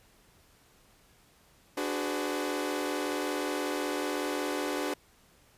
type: chord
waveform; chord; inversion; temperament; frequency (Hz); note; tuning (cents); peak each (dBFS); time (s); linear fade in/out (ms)
sawtooth; G# half-diminished seventh; second; equal with one note detuned; 293.7 / 370 / 415.3 / 506.3; D4 / F#4 / G#4 / B4; 0 / 0 / 0 / +43; -30 / -32 / -34 / -33; 1.77-4.94; 5
effects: pink hiss -62 dBFS RMS until 5.57 s + resampled to 32000 Hz